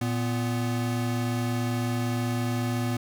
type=tone pair together; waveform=square; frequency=116.38 / 246.9 Hz; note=A#2 / B3; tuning=-2 / 0 cents; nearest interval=octave + minor second; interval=1302 cents; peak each=-28 / -30 dBFS; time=0.01-2.97 s; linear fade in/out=5 ms; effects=none